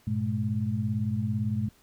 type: tone cluster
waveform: sine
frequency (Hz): 101.6 / 119.4 / 212.6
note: G#2 / A#2 / G#3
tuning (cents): -38 / +42 / +41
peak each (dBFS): -30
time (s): 0.07-1.69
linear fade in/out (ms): 5
effects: pink hiss -61 dBFS RMS until 1.82 s